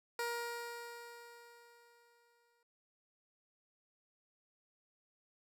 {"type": "tone with exponential decay", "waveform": "15% pulse", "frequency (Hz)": 472.4, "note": "A#4", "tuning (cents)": 23, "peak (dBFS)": -29, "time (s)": [0.19, 2.63], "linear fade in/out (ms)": 2, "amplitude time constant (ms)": 530, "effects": []}